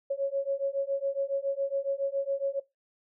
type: beating tone pair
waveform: sine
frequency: 548 / 555.2 Hz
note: C#5 / C#5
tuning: -20 / +3 cents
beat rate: 7.2 Hz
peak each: -30 dBFS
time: 0.1-2.6 s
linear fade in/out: 10 ms
effects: noise-tail reverb RT60 0.2 s tail -20 dB re dry